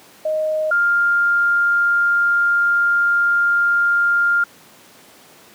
sine tone pair in turn, 622.3 / 1401.1 Hz, D#5 / F6, 0 / +5 cents, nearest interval octave + major second, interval 1405 cents, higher second, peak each -17 / -13 dBFS, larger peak second, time 0.25-0.71 / 0.71-4.44 s, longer second, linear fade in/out 5 ms, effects pink hiss -46 dBFS RMS until 5.54 s + high-pass 200 Hz 12 dB/octave

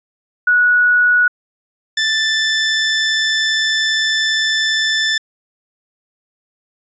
sine / 20% pulse tone pair in turn, 1465 / 1762.5 Hz, F#6 / A6, -18 / +2 cents, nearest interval minor third, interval 320 cents, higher second, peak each -9 dBFS, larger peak neither, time 0.47-1.28 / 1.97-5.18 s, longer second, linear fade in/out 5 ms, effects resampled to 16000 Hz

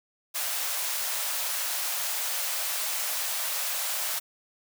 white high-pass noise, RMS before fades -30 dBFS, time 0.34-4.2 s, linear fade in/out 20 ms, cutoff 530 Hz, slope 48 dB/octave, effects none

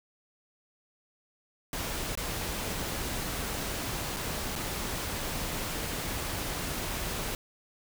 pink noise with dropouts, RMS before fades -34 dBFS, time 1.73-7.35 s, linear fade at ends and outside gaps 1 ms, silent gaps 2.153-2.174 / 4.164-4.168 / 4.555-4.56 s, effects none

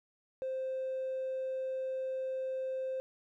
sine tone with hard clipping, 523.3 Hz, C5, in tune, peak -34 dBFS, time 0.42-3 s, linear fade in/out 0 ms, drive 1 dB, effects none

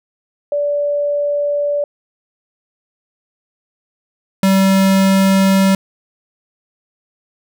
sine / square tone pair in turn, 580 / 192.88 Hz, D5 / G3, -22 / -28 cents, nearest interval octave + perfect fifth, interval 1906 cents, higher first, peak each -14 / -10 dBFS, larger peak second, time 0.52-1.84 / 4.43-5.75 s, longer neither, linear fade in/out 2 ms, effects none

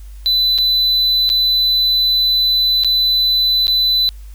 triangle tone with dropouts, 4000 Hz, B7, 21 cents sharp, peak -10 dBFS, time 0.26-4.09 s, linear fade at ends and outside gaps 0 ms, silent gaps 0.579-0.585 / 1.292-1.3 / 2.836-2.846 / 3.669-3.68 s, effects added 50 Hz sine -31 dBFS peak until 4.34 s + white hiss -51 dBFS RMS until 4.34 s

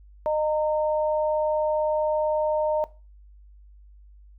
sine tone pair together, 613 / 917.8 Hz, D#5 / A#5, -26 / -27 cents, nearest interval perfect fifth, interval 699 cents, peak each -22 / -28 dBFS, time 0.26-2.84 s, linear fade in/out 0 ms, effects noise-tail reverb RT60 0.3 s tail -18 dB re dry + added 50 Hz sine -47 dBFS peak until 4.38 s

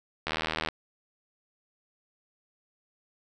click train, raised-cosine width 0.3 ms, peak -13 dBFS, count 34, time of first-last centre 0.27-0.687 s, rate 79.2 Hz, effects none

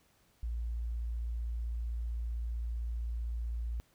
sine tone, 57.8 Hz, A#1, 14 cents flat, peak -33 dBFS, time 0.43-3.8 s, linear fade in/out 0 ms, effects pink hiss -69 dBFS RMS until 3.94 s

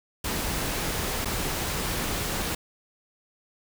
pink noise with dropouts, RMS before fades -29 dBFS, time 0.24-2.55 s, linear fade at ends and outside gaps 5 ms, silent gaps 1.248-1.255 s, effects none

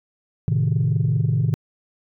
sine chord, A diminished, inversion none, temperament equal, 110 / 130.81 / 155.56 Hz, A2 / C3 / Eb3, 0 / 0 / 0 cents, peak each -20 dBFS, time 0.48-1.54 s, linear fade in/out 0 ms, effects tanh soft clip ceiling -12 dBFS

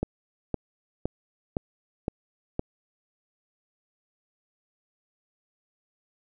click train, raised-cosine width 2 ms, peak -13 dBFS, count 6, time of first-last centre 0.03-2.594 s, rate 1.95 Hz, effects none

